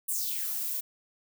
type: noise with high-pass filter sweep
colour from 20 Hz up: violet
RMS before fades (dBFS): -32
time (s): 0.08-0.81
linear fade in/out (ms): 10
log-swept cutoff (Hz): 10000 to 220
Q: 3.7
effects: none